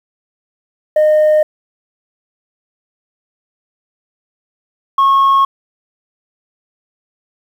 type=tone pair in turn; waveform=sine; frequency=613 / 1092.2 Hz; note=D#5 / C#6; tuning=-26 / -26 cents; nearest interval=minor seventh; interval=1000 cents; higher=second; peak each=-5 dBFS; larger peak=neither; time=0.96-1.43 / 4.98-5.45 s; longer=neither; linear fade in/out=5 ms; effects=tanh soft clip ceiling -6 dBFS + 7-bit